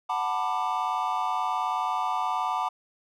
triangle chord, B minor seventh, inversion second, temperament just, 740.8 / 889 / 987.8 / 1185.3 Hz, F#5 / A5 / B5 / D6, +2 / +18 / 0 / +16 cents, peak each -29 dBFS, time 0.09-2.69 s, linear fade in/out 10 ms, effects none

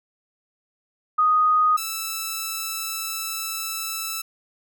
sine / 5% pulse tone pair in turn, 1244 / 1318 Hz, D#6 / E6, -1 / -1 cents, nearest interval minor second, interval 100 cents, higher second, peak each -15 dBFS, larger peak neither, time 1.18-1.77 / 1.77-4.22 s, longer second, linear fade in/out 10 ms, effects none

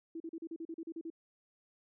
sine tone bursts, 328.6 Hz, E4, 5 cents flat, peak -39 dBFS, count 11, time 0.15-1.102 s, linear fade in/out 5 ms, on 52 ms, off 38 ms, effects none

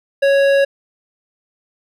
sine tone with hard clipping, 554.4 Hz, C#5, in tune, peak -12 dBFS, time 0.22-0.65 s, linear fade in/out 10 ms, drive 12 dB, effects none

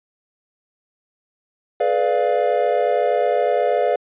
triangle chord, G# diminished seventh, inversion none, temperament equal with one note detuned, 425.7 / 493.9 / 587.3 / 698.5 Hz, G#4 / B4 / D5 / F5, +43 / 0 / 0 / 0 cents, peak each -21 / -19 / -19 / -19 dBFS, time 1.8-3.96 s, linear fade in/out 5 ms, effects resampled to 8000 Hz

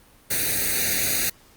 white noise with comb filter, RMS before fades -23 dBFS, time 0.3-1.3 s, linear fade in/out 10 ms, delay 0.47 ms, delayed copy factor +0.95, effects pink hiss -54 dBFS RMS until 1.56 s + Opus 32 kbps

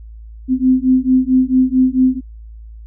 sine beating tone pair, 255.6 / 260.1 Hz, C4 / C4, -40 / -10 cents, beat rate 4.5 Hz, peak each -13 dBFS, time 0.48-2.21 s, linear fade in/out 50 ms, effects added 55 Hz sine -32 dBFS peak until 2.86 s

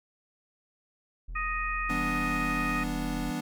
triangle tone, 41.2 Hz, E1, in tune, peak -33 dBFS, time 1.28-3.31 s, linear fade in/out 10 ms
harmonic tone, 623 Hz, D#5, 2 cents sharp, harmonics 2 / 3 / 4, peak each -32 / -34 / -35 dBFS, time 1.35-2.84 s, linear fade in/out 10 ms
square chord, E minor seventh, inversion none, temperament equal with one note detuned, 164.81 / 198.39 / 246.9 / 293.7 Hz, E3 / G3 / B3 / D4, 0 / +21 / 0 / 0 cents, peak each -38 / -40 / -35 / -36 dBFS, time 1.89-3.41 s, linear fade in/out 10 ms
effects none

